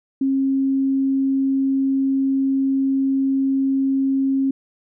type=tone; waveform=sine; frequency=270 Hz; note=C#4; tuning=45 cents flat; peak=-16 dBFS; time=0.21-4.51 s; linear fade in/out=5 ms; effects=none